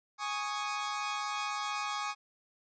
sawtooth chord, Ab suspended fourth, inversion none, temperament equal, 830.6 / 1108.7 / 1244.5 Hz, Ab5 / Db6 / Eb6, 0 / 0 / 0 cents, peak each -34 dBFS, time 0.18-2.15 s, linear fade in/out 50 ms, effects resampled to 16000 Hz

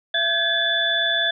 sine tone cluster, 672 / 1575 / 1699 / 3474 Hz, E5 / G6 / G#6 / A7, +33 / +8 / +39 / -23 cents, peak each -27 / -28 / -23 / -21 dBFS, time 0.14-1.31 s, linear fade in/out 5 ms, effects none

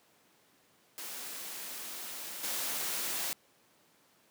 white noise with level steps, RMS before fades -42 / -35 dBFS, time 0.98-3.33 s, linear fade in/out 0 ms, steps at 2.43 s, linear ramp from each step 10 ms, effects pink hiss -66 dBFS RMS until 4.3 s + high-pass 200 Hz 12 dB/octave

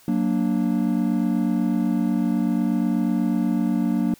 triangle chord, Gb augmented, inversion none, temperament equal, 185 / 233.1 / 293.7 Hz, Gb3 / Bb3 / D4, 0 / 0 / 0 cents, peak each -22 / -20 / -23 dBFS, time 0.08-4.14 s, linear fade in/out 2 ms, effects white hiss -53 dBFS RMS until 4.19 s

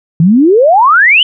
sine exponential sweep, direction up, 154.1 to 3114 Hz, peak -3 dBFS, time 0.2-1.23 s, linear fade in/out 2 ms, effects none

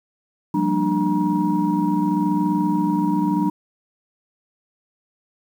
sine tone cluster, 176.2 / 197 / 231.3 / 299.5 / 951 Hz, F3 / G3 / A#3 / D4 / A#5, +16 / +9 / -13 / +34 / +34 cents, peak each -24 / -23 / -28 / -20 / -25 dBFS, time 0.54-3.5 s, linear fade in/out 5 ms, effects tanh soft clip ceiling -7 dBFS + 8-bit

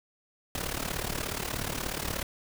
pink noise with amplitude modulation, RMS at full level -30 dBFS, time 0.55-2.23 s, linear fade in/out 2 ms, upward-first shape sine, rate 36.7 Hz, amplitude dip 80%, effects none

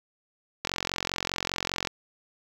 click train, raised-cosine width 0.2 ms, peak -10 dBFS, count 56, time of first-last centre 0.65-1.872 s, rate 45 Hz, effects 7-bit

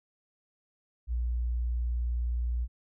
sine tone, 59.7 Hz, A#1, 42 cents sharp, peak -27 dBFS, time 1.07-2.68 s, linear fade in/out 50 ms, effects none

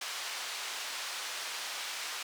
white band-pass noise, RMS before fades -39 dBFS, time 0.01-2.23 s, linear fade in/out 5 ms, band 750 to 5200 Hz, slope 12 dB/octave, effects none

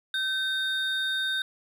triangle tone pair together, 1541 / 3678 Hz, G6 / A#7, -30 / -24 cents, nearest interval octave + minor third, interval 1506 cents, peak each -27 dBFS, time 0.14-1.42 s, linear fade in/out 2 ms, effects none

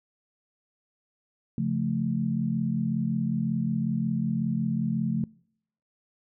sine chord, Db augmented, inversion none, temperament equal with one note detuned, 137.95 / 174.61 / 220 Hz, Db3 / F3 / A3, -8 / 0 / 0 cents, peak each -30 / -29 / -28 dBFS, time 1.58-5.24 s, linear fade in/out 2 ms, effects noise-tail reverb RT60 0.7 s tail -26 dB re dry

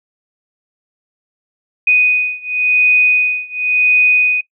sine beating tone pair, 2489 / 2489.93 Hz, D#7 / D#7, 0 / +1 cents, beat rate 0.93 Hz, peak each -13 / -14 dBFS, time 1.87-4.41 s, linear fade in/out 5 ms, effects noise-tail reverb RT60 0.1 s tail -20 dB re dry

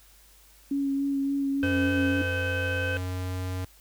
sine tone with vibrato, 277.2 Hz, C#4, in tune, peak -24 dBFS, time 0.71-2.22 s, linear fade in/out 5 ms, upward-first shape sine, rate 3.5 Hz, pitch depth 16 cents each way
harmonic tone, 512 Hz, C5, 38 cents flat, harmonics 1 / 3 / 5 / 6, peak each -32 / -30 / -36 / -42 dBFS, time 1.63-2.97 s, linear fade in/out 0 ms
square tone with pitch glide, 90.9 to 92.28 Hz, F#2 to F#2, -30 to -4 cents, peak -30 dBFS, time 1.63-3.65 s, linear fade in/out 5 ms, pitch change +26 cents, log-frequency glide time 2.45-3.49 s
effects added 50 Hz sine -57 dBFS peak until 3.8 s + white hiss -57 dBFS RMS until 3.8 s

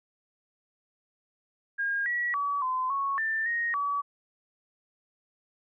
sine tone with pitch steps, 1621 / 1928 / 1140 / 1026 / 1106 / 1781 / 1869 / 1141 Hz, G#6 / B6 / C#6 / C6 / C#6 / A6 / A#6 / C#6, -42 / -42 / +48 / -34 / -4 / +21 / +4 / +50 cents, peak -26 dBFS, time 1.78-4.02 s, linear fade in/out 20 ms, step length 280 ms, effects none

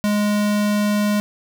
square tone, 207.7 Hz, G#3, in tune, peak -17 dBFS, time 0.04-1.2 s, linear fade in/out 0 ms, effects none

